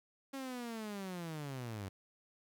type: linear sweep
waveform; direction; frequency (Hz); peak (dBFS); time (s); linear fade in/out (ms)
sawtooth; down; 274.7 to 92.5; -37; 0.33-1.89; 10
effects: 11-bit